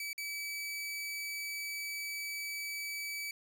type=tone with dropouts; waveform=sawtooth; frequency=2295 Hz; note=D7; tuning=40 cents flat; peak=-34 dBFS; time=0-3.31 s; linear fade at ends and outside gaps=2 ms; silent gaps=0.131-0.179 s; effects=none